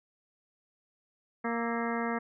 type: harmonic tone with a mistuned harmonic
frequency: 233.1 Hz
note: A#3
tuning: in tune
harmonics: 1 / 2 / 3 / 4 / 5 / 6 / 7 / 8 / 9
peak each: -33 / -36 / -38 / -39 / -40 / -41 / -41 / -42 / -43 dBFS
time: 1.44-2.19 s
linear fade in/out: 10 ms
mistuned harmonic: 6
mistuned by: -93 cents
effects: none